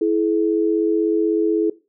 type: tone pair together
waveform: sine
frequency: 329.6 / 425.8 Hz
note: E4 / G#4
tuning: 0 / +43 cents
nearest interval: major third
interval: 443 cents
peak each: -18 dBFS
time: 0.01-1.7 s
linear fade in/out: 5 ms
effects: noise-tail reverb RT60 0.3 s tail -19 dB re dry